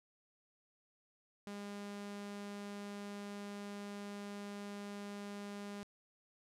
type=tone; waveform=sawtooth; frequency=203.1 Hz; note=G#3; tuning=38 cents flat; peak=-40 dBFS; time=1.47-5.83 s; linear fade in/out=0 ms; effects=low-pass 10000 Hz 12 dB/octave